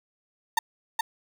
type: tone with echo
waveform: 35% pulse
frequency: 909 Hz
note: A#5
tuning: 44 cents flat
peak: -17 dBFS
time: 0.57-0.59 s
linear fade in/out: 5 ms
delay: 420 ms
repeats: 1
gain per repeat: -3 dB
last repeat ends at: 1.01 s
effects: none